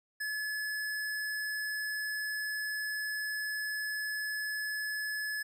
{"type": "tone", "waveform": "square", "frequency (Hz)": 1712, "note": "A6", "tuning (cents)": -48, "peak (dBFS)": -34, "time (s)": [0.2, 5.43], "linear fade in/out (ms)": 10, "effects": []}